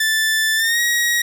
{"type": "tone with pitch glide", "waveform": "sawtooth", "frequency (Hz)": [1760, 1897.2], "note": ["A6", "A#6"], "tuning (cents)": [0, 30], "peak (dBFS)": -12, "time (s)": [0, 1.22], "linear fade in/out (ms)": 5, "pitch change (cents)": 130, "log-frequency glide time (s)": [0.56, 0.8], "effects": []}